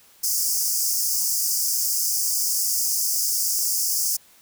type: high-pass noise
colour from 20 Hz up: pink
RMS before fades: -23 dBFS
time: 0.23-4.17 s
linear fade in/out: 10 ms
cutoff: 4900 Hz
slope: 96 dB/octave
effects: white hiss -54 dBFS RMS until 4.41 s